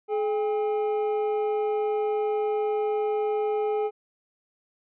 triangle tone pair together, 425.9 / 803.2 Hz, G#4 / G5, +44 / +42 cents, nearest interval major seventh, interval 1098 cents, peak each -22 / -29 dBFS, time 0.08-3.91 s, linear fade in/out 50 ms, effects resampled to 8000 Hz

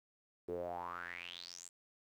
sawtooth tone with band-pass filter sweep, 87.31 Hz, F2, in tune, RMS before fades -45 dBFS, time 0.48-1.69 s, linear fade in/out 10 ms, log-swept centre 390 to 8100 Hz, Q 7.5, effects 12-bit

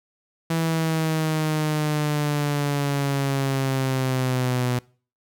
sawtooth linear sweep, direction down, 164.6 to 123.47 Hz, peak -17 dBFS, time 0.5-4.79 s, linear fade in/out 5 ms, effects noise-tail reverb RT60 0.4 s tail -23 dB re dry

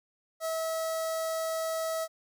sawtooth tone with notch filter, 647 Hz, E5, 32 cents flat, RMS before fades -32 dBFS, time 0.4-2.08 s, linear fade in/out 50 ms, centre 2700 Hz, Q 1, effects none

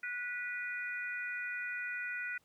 harmonic tone, 489.8 Hz, B4, 14 cents flat, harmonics 3 / 4 / 5, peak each -39 / -41 / -43 dBFS, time 0.03-2.38 s, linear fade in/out 5 ms, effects pink hiss -72 dBFS RMS until 2.44 s + high-pass 80 Hz 12 dB/octave

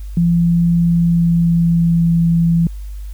sine tone with pitch glide, 170.5 to 167.67 Hz, F3 to E3, -41 to +30 cents, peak -10 dBFS, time 0.17-2.67 s, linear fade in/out 2 ms, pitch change -29 cents, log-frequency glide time 0.62-2.19 s, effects added 50 Hz sine -25 dBFS peak until 3.13 s + white hiss -50 dBFS RMS until 3.13 s

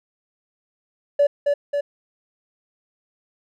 triangle tone with echo, 574 Hz, D5, 40 cents flat, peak -9 dBFS, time 1.19-1.27 s, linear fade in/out 10 ms, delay 270 ms, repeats 2, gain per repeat -4 dB, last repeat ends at 1.81 s, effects tanh soft clip ceiling -10 dBFS

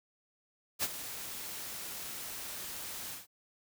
white noise with ADSR envelope, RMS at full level -30 dBFS, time 0.79-3.27 s, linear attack 43 ms, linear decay 40 ms, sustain -12 dB, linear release 150 ms, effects none

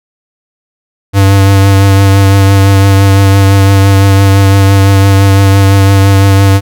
square tone with vibrato, 98 Hz, G2, in tune, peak -3 dBFS, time 1.13-6.61 s, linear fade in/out 50 ms, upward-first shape triangle, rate 5.9 Hz, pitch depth 22 cents each way, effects none

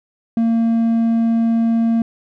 sine tone with hard clipping, 228.9 Hz, A#3, 31 cents flat, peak -14 dBFS, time 0.37-2.02 s, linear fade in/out 2 ms, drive 3 dB, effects none

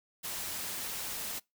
white noise, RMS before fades -38 dBFS, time 0.23-1.4 s, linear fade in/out 20 ms, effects noise-tail reverb RT60 0.2 s tail -24 dB re dry

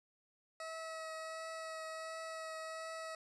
20% pulse tone with vibrato, 643 Hz, E5, 43 cents flat, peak -38 dBFS, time 0.6-3.15 s, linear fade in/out 2 ms, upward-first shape triangle, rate 1.4 Hz, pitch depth 14 cents each way, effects resampled to 24000 Hz

